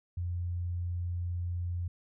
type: tone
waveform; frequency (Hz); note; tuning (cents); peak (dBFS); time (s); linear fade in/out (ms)
sine; 87.7; F2; +8; -31; 0.17-1.88; 5
effects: none